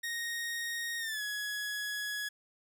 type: tone with pitch glide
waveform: sawtooth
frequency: 1864.7 to 1680.6 Hz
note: A#6 to G#6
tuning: 0 to +20 cents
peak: -31 dBFS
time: 0.03-2.29 s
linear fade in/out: 10 ms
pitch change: -180 cents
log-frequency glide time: 0.99-1.22 s
effects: none